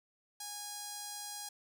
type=tone with notch filter; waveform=5% pulse; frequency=825 Hz; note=G#5; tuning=12 cents flat; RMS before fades=-44 dBFS; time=0.4-1.49 s; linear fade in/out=5 ms; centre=2200 Hz; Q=0.82; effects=none